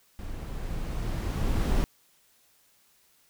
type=noise with level ramp; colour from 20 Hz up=brown; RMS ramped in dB=-38 to -23 dBFS; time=0.19-1.84 s; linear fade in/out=0 ms; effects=white hiss -64 dBFS RMS until 3.29 s